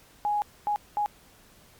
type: tone bursts at uneven times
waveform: sine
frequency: 830.6 Hz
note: G#5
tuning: in tune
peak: -23 dBFS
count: 3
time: 0.25-0.42 / 0.67-0.76 / 0.97-1.06 s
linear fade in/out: 0 ms
effects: pink hiss -56 dBFS RMS until 1.79 s + MP3 96 kbps